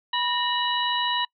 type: harmonic tone with a mistuned harmonic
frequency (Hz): 977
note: B5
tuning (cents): -19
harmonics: 1 / 2 / 3 / 4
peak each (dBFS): -26 / -30 / -28 / -29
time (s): 0.13-1.25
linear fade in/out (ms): 5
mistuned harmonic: 2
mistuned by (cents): -100
effects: noise-tail reverb RT60 0.1 s tail -26 dB re dry